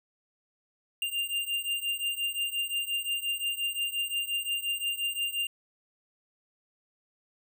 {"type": "beating tone pair", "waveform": "square", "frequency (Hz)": [2794, 2799.7], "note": ["F7", "F7"], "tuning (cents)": [0, 4], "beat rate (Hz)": 5.7, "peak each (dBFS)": [-32, -34], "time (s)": [1.02, 5.47], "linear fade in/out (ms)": 2, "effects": []}